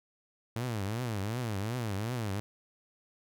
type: tone with vibrato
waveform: sawtooth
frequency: 110.5 Hz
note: A2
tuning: 8 cents sharp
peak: -28 dBFS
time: 0.56-2.4 s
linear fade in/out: 0 ms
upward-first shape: triangle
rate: 2.7 Hz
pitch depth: 270 cents each way
effects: none